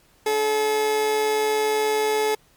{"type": "tone with amplitude modulation", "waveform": "30% pulse", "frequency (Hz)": 430, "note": "A4", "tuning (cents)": -40, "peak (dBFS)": -15, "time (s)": [0.26, 2.35], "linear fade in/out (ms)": 5, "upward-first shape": "sine", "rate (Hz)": 137, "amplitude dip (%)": 35, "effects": ["pink hiss -58 dBFS RMS until 2.56 s", "MP3 96 kbps"]}